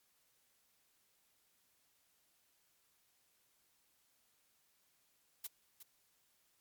blue noise with echo, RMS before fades -43 dBFS, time 5.44-5.47 s, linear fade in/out 5 ms, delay 360 ms, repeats 1, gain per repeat -11 dB, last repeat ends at 5.83 s, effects white hiss -75 dBFS RMS until 6.6 s + MP3 96 kbps

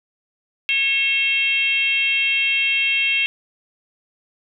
sine tone with frequency modulation, 2700 Hz, E7, 41 cents sharp, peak -16 dBFS, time 0.69-3.26 s, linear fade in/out 0 ms, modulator 518 Hz, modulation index 0.92, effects none

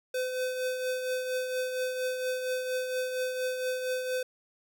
square tone with tremolo, 509 Hz, C5, 48 cents flat, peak -28 dBFS, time 0.14-4.23 s, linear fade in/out 5 ms, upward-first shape triangle, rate 4.3 Hz, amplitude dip 50%, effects none

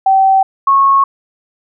sine tone pair in turn, 771 / 1096.4 Hz, G5 / C#6, -29 / -19 cents, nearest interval tritone, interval 610 cents, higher second, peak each -6 dBFS, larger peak neither, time 0.06-0.43 / 0.67-1.04 s, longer neither, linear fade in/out 5 ms, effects none

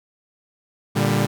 sawtooth chord, G minor, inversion first, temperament equal with one note detuned, 116.54 / 146.83 / 197.82 Hz, Bb2 / D3 / G3, 0 / 0 / +16 cents, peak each -18 dBFS, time 0.95-1.27 s, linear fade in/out 20 ms, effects none

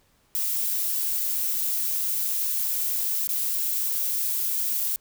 violet noise with dropouts, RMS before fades -26 dBFS, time 0.35-4.96 s, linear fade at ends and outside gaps 0 ms, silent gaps 3.272-3.291 s, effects pink hiss -64 dBFS RMS until 5 s

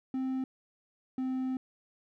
triangle tone pair in turn, 261.6 / 259.3 Hz, C4 / C4, 0 / -15 cents, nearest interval unison, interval 15 cents, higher first, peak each -28 dBFS, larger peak neither, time 0.14-0.44 / 1.18-1.57 s, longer second, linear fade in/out 2 ms, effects none

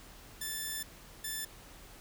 5% pulse tone pair in turn, 1760 / 1760 Hz, A6 / A6, 0 / 0 cents, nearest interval unison, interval 0 cents, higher neither, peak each -25 dBFS, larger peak neither, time 0.41-0.83 / 1.24-1.45 s, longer first, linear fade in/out 5 ms, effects added 40 Hz sine -57 dBFS peak until 2 s + pink hiss -54 dBFS RMS until 2 s

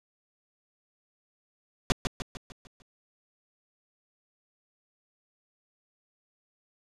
pink noise with echo, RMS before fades -20 dBFS, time 1.9-1.92 s, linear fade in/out 0 ms, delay 150 ms, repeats 6, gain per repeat -6 dB, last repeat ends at 2.82 s, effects low-pass 6000 Hz 12 dB/octave

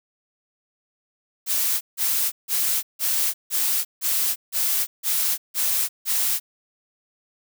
blue noise bursts, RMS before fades -22 dBFS, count 10, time 1.46-6.4 s, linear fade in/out 50 ms, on 350 ms, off 160 ms, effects none

